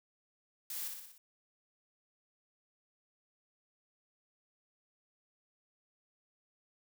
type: noise with echo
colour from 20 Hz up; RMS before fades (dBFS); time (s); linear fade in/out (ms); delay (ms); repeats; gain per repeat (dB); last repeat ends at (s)
blue; -41; 0.7-0.88; 2; 60; 5; -4; 1.18
effects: none